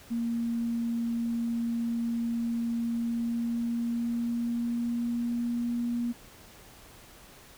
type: tone with pitch glide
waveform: sine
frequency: 233.1 to 238.1 Hz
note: A#3 to A#3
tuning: 0 to +37 cents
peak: -27 dBFS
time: 0.1-6.13 s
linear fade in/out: 20 ms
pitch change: +37 cents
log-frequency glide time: 2.97-5.7 s
effects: pink hiss -52 dBFS RMS until 7.57 s